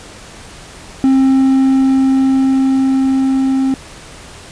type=tone with level ramp; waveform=triangle; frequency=266.1 Hz; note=C4; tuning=29 cents sharp; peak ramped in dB=-5 to -9 dBFS; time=1.04-3.74 s; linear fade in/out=0 ms; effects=pink hiss -35 dBFS RMS until 4.51 s + resampled to 22050 Hz